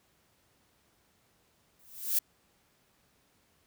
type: noise with exponential growth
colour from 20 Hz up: violet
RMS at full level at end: -24 dBFS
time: 1.79-2.19 s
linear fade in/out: 5 ms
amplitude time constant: 85 ms
effects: pink hiss -69 dBFS RMS until 3.66 s + high-pass 60 Hz 12 dB/octave